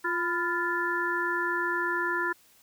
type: harmonic tone with a mistuned harmonic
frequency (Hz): 349.2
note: F4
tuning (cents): 0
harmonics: 1 / 3 / 4 / 5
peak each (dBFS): -33 / -32 / -31 / -30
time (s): 0.04-2.33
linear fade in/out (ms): 10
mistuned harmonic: 3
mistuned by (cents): -76
effects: white hiss -60 dBFS RMS until 2.62 s